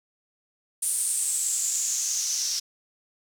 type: noise with band-pass filter sweep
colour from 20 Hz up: white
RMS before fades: -27 dBFS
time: 0.82-2.6 s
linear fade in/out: 10 ms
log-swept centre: 9400 to 5500 Hz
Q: 5.9
effects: none